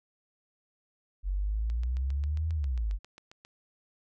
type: exponential two-way sweep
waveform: sine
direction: up then down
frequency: 45.65 to 82.41 to 45.65 Hz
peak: -27 dBFS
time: 1.23-2.99 s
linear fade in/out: 50 ms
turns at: 2.52 s
type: click train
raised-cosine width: 0.2 ms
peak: -32 dBFS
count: 14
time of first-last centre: 1.7-3.45 s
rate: 7.43 Hz
effects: none